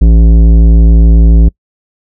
sine tone with tanh clipping, 55.8 Hz, A1, 25 cents sharp, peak -3 dBFS, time 0.01-1.49 s, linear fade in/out 10 ms, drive 13 dB, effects noise-tail reverb RT60 0.1 s tail -26 dB re dry

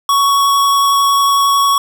square tone with vibrato, 1116 Hz, C#6, 11 cents sharp, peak -10 dBFS, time 0.09-1.78 s, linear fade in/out 2 ms, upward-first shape triangle, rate 11 Hz, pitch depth 9 cents each way, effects 8-bit

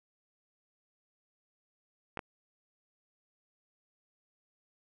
clicks, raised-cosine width 0.5 ms, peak -22 dBFS, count 2, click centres 2.173 / 2.192 s, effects none

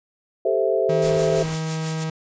sine chord, A minor seventh, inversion third, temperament equal, 392 / 440 / 523.3 / 659.3 Hz, G4 / A4 / C5 / E5, 0 / 0 / 0 / 0 cents, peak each -23 dBFS, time 0.45-1.43 s, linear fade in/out 5 ms
45% pulse tone, 159.3 Hz, D#3, 41 cents sharp, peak -24 dBFS, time 0.89-2.1 s, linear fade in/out 5 ms
blue noise with tremolo, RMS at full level -28 dBFS, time 1.02-2.04 s, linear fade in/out 2 ms, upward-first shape sine, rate 6.1 Hz, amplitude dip 65%
pink noise, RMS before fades -36 dBFS, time 1.03-1.56 s, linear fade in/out 20 ms
effects resampled to 16000 Hz

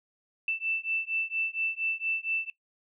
sine beating tone pair, 2656 / 2660.3 Hz, E7 / E7, +12 / +15 cents, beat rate 4.3 Hz, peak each -31 dBFS, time 0.48-2.5 s, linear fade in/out 2 ms, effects noise-tail reverb RT60 0.1 s tail -18 dB re dry

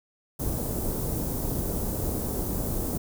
pink band-stop noise, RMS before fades -29 dBFS, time 0.39-2.98 s, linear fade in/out 10 ms, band 510 to 12000 Hz, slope 12 dB/octave, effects none

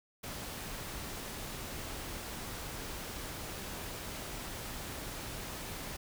pink noise, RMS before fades -42 dBFS, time 0.23-5.97 s, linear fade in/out 10 ms, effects none

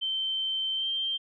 sine tone with pitch glide, 3106 to 3153 Hz, G7 to G7, -17 to +9 cents, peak -27 dBFS, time 0.01-1.18 s, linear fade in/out 20 ms, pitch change +26 cents, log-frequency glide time 0.75-0.88 s, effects none

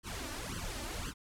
pink noise with flanger, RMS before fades -40 dBFS, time 0.03-1.14 s, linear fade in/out 50 ms, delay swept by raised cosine 0.64 to 3.44 ms, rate 1.9 Hz, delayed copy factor +0.95, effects low-pass 11000 Hz 12 dB/octave

